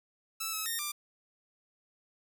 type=tone with pitch steps; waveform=5% pulse; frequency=1316 / 1291 / 1838 / 1186 Hz; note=E6 / E6 / A#6 / D6; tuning=-3 / -37 / -25 / +17 cents; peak=-22 dBFS; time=0.4-0.92 s; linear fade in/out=10 ms; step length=130 ms; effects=none